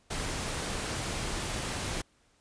pink noise, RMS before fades -34 dBFS, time 0.1-2.02 s, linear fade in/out 10 ms, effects pink hiss -67 dBFS RMS until 2.4 s + resampled to 22050 Hz

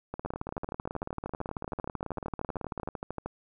two click trains, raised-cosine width 1 ms, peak -21 / -20 dBFS, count 51 / 40, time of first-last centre 0.14-2.887 / 0.26-3.26 s, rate 18.2 / 13 Hz, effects none

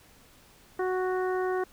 harmonic tone, 370 Hz, F#4, in tune, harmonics 1 / 2 / 3 / 4 / 5, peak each -27 / -34 / -37 / -39 / -42 dBFS, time 0.79-1.64 s, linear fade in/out 5 ms, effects pink hiss -57 dBFS RMS until 1.72 s

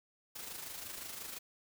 white noise with amplitude modulation, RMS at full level -43 dBFS, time 0.35-1.39 s, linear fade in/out 10 ms, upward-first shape sine, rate 25.7 Hz, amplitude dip 50%, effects none

